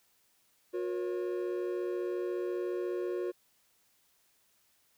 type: tone cluster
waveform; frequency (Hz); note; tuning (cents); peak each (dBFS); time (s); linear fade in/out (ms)
triangle; 360.2 / 476.6 / 551; F#4 / A#4 / C#5; -46 / +38 / -11; -31 / -37 / -40; 0.73-3.32; 20
effects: white hiss -70 dBFS RMS until 4.97 s